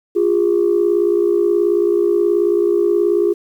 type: tone pair together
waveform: sine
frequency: 349.2 / 407.8 Hz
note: F4 / G#4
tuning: 0 / -32 cents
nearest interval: minor third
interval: 268 cents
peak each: -14 dBFS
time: 0.15-3.34 s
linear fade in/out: 20 ms
effects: tanh soft clip ceiling -6 dBFS + 8-bit